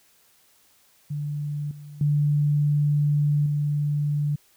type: tone with level steps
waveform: sine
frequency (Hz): 146.83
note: D3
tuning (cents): 0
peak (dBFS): -26 / -38 / -18 / -21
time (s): 1.1-4.36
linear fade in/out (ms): 10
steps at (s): 1.71 / 2.01 / 3.46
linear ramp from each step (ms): 2
effects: white hiss -60 dBFS RMS until 4.56 s